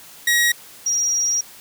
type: tone pair in turn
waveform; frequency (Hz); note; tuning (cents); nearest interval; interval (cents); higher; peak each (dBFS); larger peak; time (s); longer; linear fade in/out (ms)
sawtooth / sine; 1900 / 5694; A#6 / F8; +33 / +33; octave + perfect fifth; 1900; second; -11 / -17; first; 0.27-0.52 / 0.86-1.41; second; 5
effects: white hiss -43 dBFS RMS until 1.6 s + high-pass 60 Hz 12 dB/octave